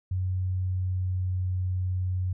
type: tone with pitch glide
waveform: sine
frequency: 92.5 to 91.91 Hz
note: F#2 to F#2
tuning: 0 to -11 cents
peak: -25 dBFS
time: 0.11-2.33 s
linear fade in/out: 5 ms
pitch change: -11 cents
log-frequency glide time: 0.52-1.47 s
effects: none